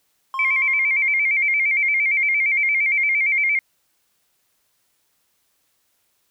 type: tone with exponential decay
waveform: triangle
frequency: 1065 Hz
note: C6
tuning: 30 cents sharp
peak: -22 dBFS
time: 0.34-1.45 s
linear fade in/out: 1 ms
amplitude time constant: 240 ms
type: tone with vibrato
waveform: sine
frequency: 2217 Hz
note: C#7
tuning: in tune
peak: -16 dBFS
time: 0.39-3.59 s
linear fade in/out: 2 ms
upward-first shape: square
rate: 8.7 Hz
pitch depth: 71 cents each way
effects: white hiss -67 dBFS RMS until 6.3 s